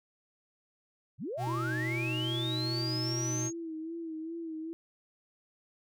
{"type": "linear sweep", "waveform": "sine", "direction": "up", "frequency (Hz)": [89, 6645], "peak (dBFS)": -34, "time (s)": [1.18, 3.53], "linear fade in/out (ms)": 50}
{"type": "tone", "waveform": "square", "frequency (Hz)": 123.47, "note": "B2", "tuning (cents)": 0, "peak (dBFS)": -34, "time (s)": [1.37, 3.51], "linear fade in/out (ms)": 50}
{"type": "tone with vibrato", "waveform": "sine", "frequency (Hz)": 325.4, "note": "E4", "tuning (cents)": -22, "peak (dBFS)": -36, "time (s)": [1.47, 4.73], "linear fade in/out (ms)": 0, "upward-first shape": "sine", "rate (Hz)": 2.5, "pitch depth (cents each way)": 58}
{"effects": []}